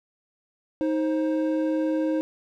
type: tone pair together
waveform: triangle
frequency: 314.1 / 528.3 Hz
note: D#4 / C5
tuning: +16 / +17 cents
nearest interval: major sixth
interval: 901 cents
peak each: -21 / -26 dBFS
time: 0.81-2.21 s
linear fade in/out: 0 ms
effects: none